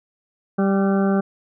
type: harmonic tone with a mistuned harmonic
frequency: 196 Hz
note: G3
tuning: in tune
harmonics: 1 / 2 / 3 / 4 / 6 / 7 / 8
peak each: -17 / -23 / -27 / -29 / -33 / -34 / -35 dBFS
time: 0.58-1.21 s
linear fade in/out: 10 ms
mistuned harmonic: 8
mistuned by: -43 cents
effects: none